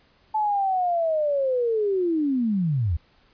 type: linear sweep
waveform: sine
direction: down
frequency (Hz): 872 to 71.8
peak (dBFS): -20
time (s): 0.34-2.97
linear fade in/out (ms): 10
effects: pink hiss -60 dBFS RMS until 3.33 s + resampled to 11025 Hz